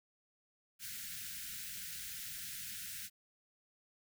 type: band-stop noise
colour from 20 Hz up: white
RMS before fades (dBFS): -45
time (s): 0.79-3.1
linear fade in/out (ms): 50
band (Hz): 220 to 1400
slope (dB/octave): 96
effects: none